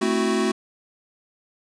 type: chord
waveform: square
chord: F# half-diminished seventh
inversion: first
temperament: equal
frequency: 220 / 261.6 / 329.6 / 370 Hz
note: A3 / C4 / E4 / F#4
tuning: 0 / 0 / 0 / 0 cents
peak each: -25 / -28 / -29 / -24 dBFS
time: 0.01-0.52 s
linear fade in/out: 10 ms
effects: resampled to 22050 Hz + 9-bit